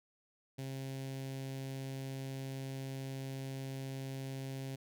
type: tone with notch filter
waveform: sawtooth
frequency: 134.2 Hz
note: C3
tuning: 44 cents sharp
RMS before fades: -42 dBFS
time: 0.58-4.76 s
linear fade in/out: 10 ms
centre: 1200 Hz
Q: 0.96
effects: none